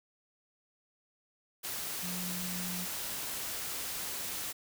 sine tone in noise, 180 Hz, F#3, 47 cents flat, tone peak -39 dBFS, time 2.02-2.86 s, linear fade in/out 20 ms, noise white, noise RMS -38 dBFS, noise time 1.63-4.53 s, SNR -4 dB, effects none

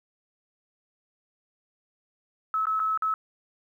sine tone with dropouts, 1296 Hz, E6, 30 cents flat, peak -23 dBFS, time 2.54-3.14 s, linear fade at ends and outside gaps 1 ms, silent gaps 2.655-2.669 / 2.795-2.8 / 2.975-3.022 s, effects 10-bit

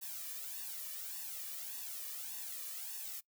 blue noise with flanger, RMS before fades -44 dBFS, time 0.01-3.21 s, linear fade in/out 20 ms, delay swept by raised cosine 1.1 to 1.73 ms, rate 1.7 Hz, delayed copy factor +0.85, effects noise-tail reverb RT60 0.1 s tail -21 dB re dry

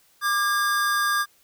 square tone pair together, 1188.6 / 1628 Hz, D6 / G#6, +20 / -35 cents, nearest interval perfect fourth, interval 545 cents, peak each -24 dBFS, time 0.21-1.26 s, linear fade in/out 50 ms, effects white hiss -60 dBFS RMS until 1.43 s

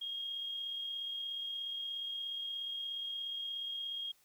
sine tone with amplitude modulation, 3254 Hz, G#7, 36 cents flat, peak -36 dBFS, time 0.01-4.12 s, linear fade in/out 10 ms, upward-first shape sine, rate 36.9 Hz, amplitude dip 30%, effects white hiss -69 dBFS RMS until 4.24 s

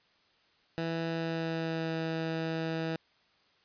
15% pulse tone with pitch glide, 164.81 to 162.26 Hz, E3 to E3, 0 to -27 cents, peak -25 dBFS, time 0.78-2.96 s, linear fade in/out 0 ms, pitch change -27 cents, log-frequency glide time 1.07-1.95 s, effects white hiss -67 dBFS RMS until 3.64 s + resampled to 11025 Hz

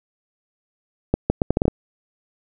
accelerating click train, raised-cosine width 2 ms, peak -3 dBFS, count 8, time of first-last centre 1.14-1.681 s, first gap 160 ms, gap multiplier 0.74, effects none

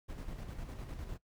brown noise with tremolo, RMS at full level -42 dBFS, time 0.08-1.18 s, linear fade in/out 20 ms, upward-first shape square, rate 9.9 Hz, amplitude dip 40%, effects noise-tail reverb RT60 0.1 s tail -18 dB re dry

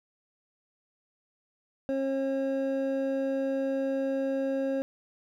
triangle tone pair together, 270 / 540 Hz, C#4 / C#5, -45 / -45 cents, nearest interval octave, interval 1200 cents, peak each -28 / -27 dBFS, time 1.89-4.82 s, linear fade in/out 0 ms, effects none

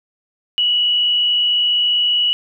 sine tone with frequency modulation, 2930 Hz, F#7, 18 cents flat, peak -13 dBFS, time 0.58-2.33 s, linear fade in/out 0 ms, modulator 54.5 Hz, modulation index 0.82, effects none

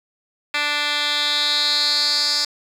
10% pulse tone with band-pass filter sweep, 293.7 Hz, D4, in tune, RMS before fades -20 dBFS, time 0.54-2.45 s, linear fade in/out 5 ms, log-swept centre 2800 to 5100 Hz, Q 4.7, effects 8-bit

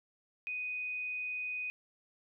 sine tone, 2492 Hz, D#7, 2 cents sharp, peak -35 dBFS, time 0.47-1.7 s, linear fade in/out 0 ms, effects none

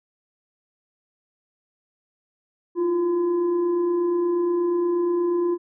sine tone with frequency modulation, 349.2 Hz, F4, in tune, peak -19 dBFS, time 2.75-5.58 s, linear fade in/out 50 ms, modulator 670 Hz, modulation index 0.34, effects none

